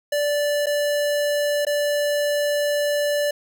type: tone with dropouts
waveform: square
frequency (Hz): 584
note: D5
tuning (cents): -10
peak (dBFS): -20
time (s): 0.12-3.31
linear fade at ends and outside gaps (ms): 5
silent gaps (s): 0.66-0.667 / 1.651-1.667
effects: none